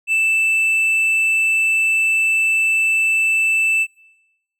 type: tone with hard clipping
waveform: sine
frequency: 2645 Hz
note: E7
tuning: 5 cents sharp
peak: -15 dBFS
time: 0.07-3.87 s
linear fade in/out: 50 ms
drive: 3 dB
effects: noise-tail reverb RT60 1.0 s tail -24 dB re dry